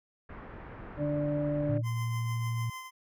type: low-pass noise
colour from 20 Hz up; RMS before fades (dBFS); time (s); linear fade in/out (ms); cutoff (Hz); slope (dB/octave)
pink; -45; 0.29-1.78; 5; 1900; 24
type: harmonic tone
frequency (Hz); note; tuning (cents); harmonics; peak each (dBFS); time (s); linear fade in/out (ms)
146.83; D3; 0; 1 / 2 / 4; -32 / -32 / -32; 0.97-1.82; 50
type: tone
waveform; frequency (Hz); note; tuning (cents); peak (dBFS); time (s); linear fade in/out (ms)
sine; 116; A#2; -8; -29; 1.69-2.7; 5
type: tone with tremolo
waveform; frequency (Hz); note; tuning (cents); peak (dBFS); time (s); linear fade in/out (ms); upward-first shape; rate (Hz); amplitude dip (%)
25% pulse; 1034; C6; -21; -34; 1.83-2.91; 50; triangle; 6.7; 50
effects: none